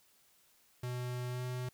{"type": "tone with pitch glide", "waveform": "square", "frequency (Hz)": [124.1, 125.54], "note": ["B2", "B2"], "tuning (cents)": [9, 29], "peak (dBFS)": -37, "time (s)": [0.83, 1.69], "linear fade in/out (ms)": 5, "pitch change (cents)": 20, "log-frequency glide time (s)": [1.29, 1.43], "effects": ["white hiss -68 dBFS RMS until 1.73 s"]}